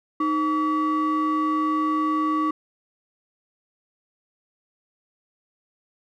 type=ring-modulated tone; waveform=triangle; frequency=415.3 Hz; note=G#4; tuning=in tune; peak=-15 dBFS; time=0.2-2.51 s; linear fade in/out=5 ms; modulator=725 Hz; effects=none